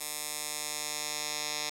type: tone with band-pass filter sweep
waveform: 10% pulse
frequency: 150 Hz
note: D3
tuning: 37 cents sharp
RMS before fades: -36 dBFS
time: 0-1.7 s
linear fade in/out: 10 ms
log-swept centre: 10000 to 5600 Hz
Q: 1.1
effects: none